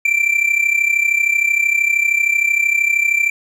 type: tone with amplitude modulation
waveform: triangle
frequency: 2351 Hz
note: D7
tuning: 1 cent sharp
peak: -8 dBFS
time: 0.05-3.3 s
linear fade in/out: 5 ms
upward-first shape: sine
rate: 33 Hz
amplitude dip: 75%
effects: none